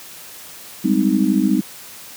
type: chord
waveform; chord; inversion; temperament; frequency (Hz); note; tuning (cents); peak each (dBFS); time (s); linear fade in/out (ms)
sine; Ab major seventh; third; just; 194.67 / 207.7 / 259.6 / 311.5; G3 / Ab3 / C4 / Eb4; -12 / 0 / -13 / +2; -19; 0.84-1.61; 10
effects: white hiss -38 dBFS RMS until 2.16 s + high-pass 80 Hz 12 dB/octave